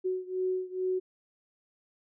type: beating tone pair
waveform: sine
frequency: 370 / 372.3 Hz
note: F#4 / F#4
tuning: 0 / +11 cents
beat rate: 2.3 Hz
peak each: -31 / -33 dBFS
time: 0.04-1 s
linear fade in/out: 20 ms
effects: none